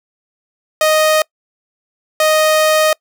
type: tone pair in turn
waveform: sawtooth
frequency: 622 / 622 Hz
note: D#5 / D#5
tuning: -1 / -1 cents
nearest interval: unison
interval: 0 cents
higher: neither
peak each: -6 dBFS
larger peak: neither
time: 0.81-1.22 / 2.2-2.93 s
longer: second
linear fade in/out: 2 ms
effects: noise-tail reverb RT60 0.1 s tail -26 dB re dry